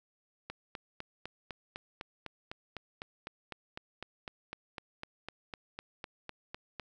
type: click train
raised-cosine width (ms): 0.3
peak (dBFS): -24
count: 26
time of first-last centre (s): 0.5-6.797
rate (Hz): 3.97
effects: none